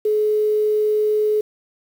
sine tone with quantisation, 425.6 Hz, G#4, 42 cents sharp, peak -15 dBFS, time 0.05-1.41 s, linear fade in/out 5 ms, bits 7, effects none

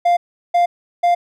triangle tone bursts, 698.5 Hz, F5, in tune, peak -9 dBFS, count 3, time 0.05-1.15 s, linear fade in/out 10 ms, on 120 ms, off 370 ms, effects none

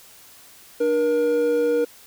triangle tone pair together, 297.5 / 475.8 Hz, D4 / A#4, +22 / +35 cents, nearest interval minor sixth, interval 813 cents, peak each -24 / -16 dBFS, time 0.8-1.85 s, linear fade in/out 10 ms, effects white hiss -48 dBFS RMS until 2.06 s

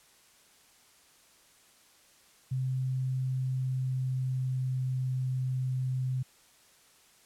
sine tone with pitch glide, 130 to 129.03 Hz, C3 to C3, -11 to -24 cents, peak -28 dBFS, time 2.51-6.23 s, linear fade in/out 10 ms, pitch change -13 cents, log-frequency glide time 3.25-5.02 s, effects white hiss -61 dBFS RMS until 7.25 s + low-pass 11000 Hz 12 dB/octave

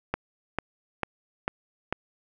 click train, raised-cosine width 0.5 ms, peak -11 dBFS, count 5, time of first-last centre 0.14-1.926 s, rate 2.24 Hz, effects none

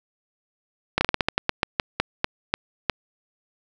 slowing click train, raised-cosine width 0.3 ms, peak -3 dBFS, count 15, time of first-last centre 0.98-2.897 s, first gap 30 ms, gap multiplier 1.21, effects none

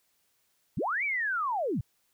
sine linear two-way sweep, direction up then down, 83.2 to 2354 to 83.2 Hz, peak -27 dBFS, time 0.77-1.81 s, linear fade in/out 5 ms, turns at 1.04 s, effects white hiss -72 dBFS RMS until 2.13 s

